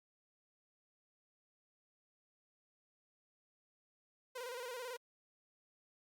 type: tone with vibrato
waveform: sawtooth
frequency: 493.9 Hz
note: B4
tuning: in tune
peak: -39 dBFS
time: 4.35-4.97 s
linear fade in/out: 10 ms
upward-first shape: square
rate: 18 Hz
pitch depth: 67 cents each way
effects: Opus 48 kbps